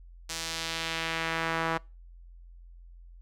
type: tone with band-pass filter sweep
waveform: sawtooth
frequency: 163.6 Hz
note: E3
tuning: 13 cents flat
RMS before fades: -32 dBFS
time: 0.29-1.78 s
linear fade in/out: 10 ms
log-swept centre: 6100 to 1200 Hz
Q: 1.1
effects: noise-tail reverb RT60 0.3 s tail -26 dB re dry + added 43 Hz sine -47 dBFS peak until 3.21 s